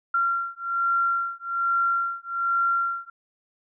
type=beating tone pair; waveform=sine; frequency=1374 / 1375.2 Hz; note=F6 / F6; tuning=-29 / -27 cents; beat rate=1.2 Hz; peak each=-25 dBFS; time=0.14-3.1 s; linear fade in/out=5 ms; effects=none